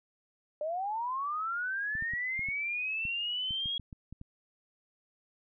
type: linear sweep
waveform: sine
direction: up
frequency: 587.3 to 3322 Hz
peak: -31 dBFS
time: 0.61-3.78 s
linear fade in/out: 2 ms
type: clicks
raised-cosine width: 5 ms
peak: -32 dBFS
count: 12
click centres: 1.953 / 2.024 / 2.136 / 2.393 / 2.487 / 3.053 / 3.508 / 3.658 / 3.797 / 3.928 / 4.126 / 4.214 s
effects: none